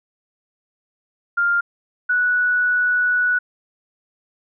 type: tone pair in turn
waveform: sine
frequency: 1400 / 1473.9 Hz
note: F6 / F#6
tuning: +4 / -7 cents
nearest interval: minor second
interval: 89 cents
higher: second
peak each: -15 dBFS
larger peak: neither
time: 1.37-1.61 / 2.09-3.39 s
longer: second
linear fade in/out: 10 ms
effects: none